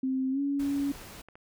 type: tone with pitch glide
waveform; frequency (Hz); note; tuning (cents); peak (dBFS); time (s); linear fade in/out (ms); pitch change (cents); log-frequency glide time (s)
sine; 262.3 to 281.1; C4 to C#4; +4 to +24; -26; 0.03-0.92; 5; +120; 0.31-0.4
type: noise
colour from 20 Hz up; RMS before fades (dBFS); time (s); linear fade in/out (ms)
pink; -46; 0.59-1.22; 10
type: clicks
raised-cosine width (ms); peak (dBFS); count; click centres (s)
0.5; -34; 5; 0.952 / 1.014 / 1.196 / 1.286 / 1.355
effects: none